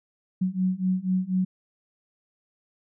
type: beating tone pair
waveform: sine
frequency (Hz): 183.4 / 187.5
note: F#3 / F#3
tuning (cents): -15 / +23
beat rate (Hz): 4.1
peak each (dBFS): -26 / -25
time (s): 0.41-1.45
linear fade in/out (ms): 10
effects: none